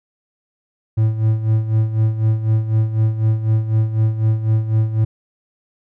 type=tone with tremolo; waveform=triangle; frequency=110 Hz; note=A2; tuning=in tune; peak=-9 dBFS; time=0.97-5.05 s; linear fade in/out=10 ms; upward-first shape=sine; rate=4 Hz; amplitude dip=70%; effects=none